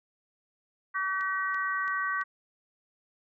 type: harmonic tone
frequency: 381.3 Hz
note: G4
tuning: 48 cents flat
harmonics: 3 / 4 / 5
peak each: -31 / -32 / -33 dBFS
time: 0.94-2.24 s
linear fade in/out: 20 ms
type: click train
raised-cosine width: 0.2 ms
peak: -32 dBFS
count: 4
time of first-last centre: 1.21-2.213 s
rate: 2.99 Hz
effects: none